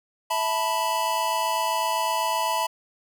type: chord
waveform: square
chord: E suspended fourth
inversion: none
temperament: equal with one note detuned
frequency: 655.5 / 880 / 987.8 Hz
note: E5 / A5 / B5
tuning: -10 / 0 / 0 cents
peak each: -31 / -28 / -26 dBFS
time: 0.3-2.67 s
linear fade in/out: 10 ms
effects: none